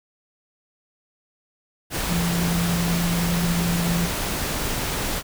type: tone in noise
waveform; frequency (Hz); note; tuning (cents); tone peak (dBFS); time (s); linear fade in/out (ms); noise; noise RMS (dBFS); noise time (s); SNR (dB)
sine; 171.5; F3; -31; -21; 2.07-4.1; 50; pink; -26; 1.9-5.23; +2
effects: none